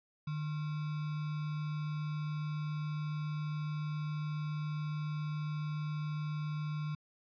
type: tone with sample-and-hold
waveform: sine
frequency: 151.2 Hz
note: D#3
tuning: 49 cents flat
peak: -34 dBFS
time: 0.27-6.95 s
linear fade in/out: 5 ms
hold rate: 1225 Hz
effects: resampled to 11025 Hz